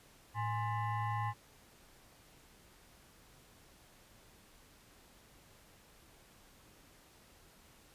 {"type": "tone with frequency modulation", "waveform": "sine", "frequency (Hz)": 110.3, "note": "A2", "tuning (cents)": 5, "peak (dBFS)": -33, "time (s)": [0.34, 1.34], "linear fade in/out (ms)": 50, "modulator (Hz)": 939, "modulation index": 1.2, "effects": ["pink hiss -62 dBFS RMS until 7.94 s", "resampled to 32000 Hz"]}